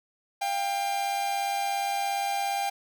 45% pulse tone pair together, 698 / 795.2 Hz, F5 / G5, -1 / +25 cents, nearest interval major second, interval 226 cents, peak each -35 / -27 dBFS, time 0.41-2.7 s, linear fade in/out 10 ms, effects none

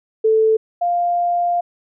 sine tone pair in turn, 440.1 / 699.3 Hz, A4 / F5, 0 / +2 cents, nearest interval minor sixth, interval 802 cents, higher second, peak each -11 / -15 dBFS, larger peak first, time 0.24-0.57 / 0.81-1.61 s, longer second, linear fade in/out 10 ms, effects none

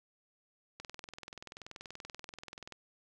click train, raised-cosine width 0.2 ms, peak -28 dBFS, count 41, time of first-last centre 0.8-2.723 s, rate 20.8 Hz, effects none

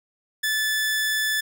sawtooth tone, 1741 Hz, A6, 19 cents flat, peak -18 dBFS, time 0.43-1.41 s, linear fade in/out 10 ms, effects none

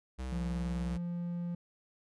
square tone, 64.3 Hz, C2, 30 cents flat, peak -37 dBFS, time 0.18-0.98 s, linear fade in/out 20 ms
triangle tone with pitch glide, 172.6 to 173.6 Hz, F3 to F3, -20 to -10 cents, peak -32 dBFS, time 0.32-1.55 s, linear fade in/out 5 ms, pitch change +10 cents, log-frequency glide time 0.5-0.89 s
effects resampled to 24000 Hz

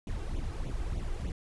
brown noise with flanger, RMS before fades -34 dBFS, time 0.07-1.32 s, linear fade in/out 2 ms, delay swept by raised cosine 0.29 to 2.59 ms, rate 3.3 Hz, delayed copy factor +0.75, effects resampled to 24000 Hz

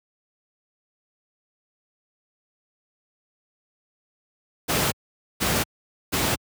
pink noise bursts, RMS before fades -22 dBFS, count 3, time 4.68-6.36 s, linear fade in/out 20 ms, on 240 ms, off 480 ms, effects high-pass 80 Hz 12 dB/octave

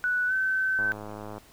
sine tone with pitch glide, 1480 to 1533.1 Hz, F#6 to G6, 0 to -39 cents, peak -23 dBFS, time 0.04-0.92 s, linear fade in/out 0 ms, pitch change +61 cents, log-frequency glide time 0.27-0.33 s
click train, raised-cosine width 1 ms, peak -25 dBFS, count 63, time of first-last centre 0.79-1.38 s, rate 105 Hz
effects pink hiss -55 dBFS RMS until 1.52 s

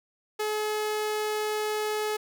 sawtooth tone, 426 Hz, G#4, 44 cents sharp, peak -23 dBFS, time 0.39-2.17 s, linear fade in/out 10 ms, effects none

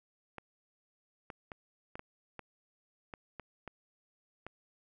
clicks, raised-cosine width 0.5 ms, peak -28 dBFS, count 10, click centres 0.383 / 1.302 / 1.518 / 1.955 / 1.994 / 2.393 / 3.138 / 3.397 / 3.677 / 4.466 s, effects none

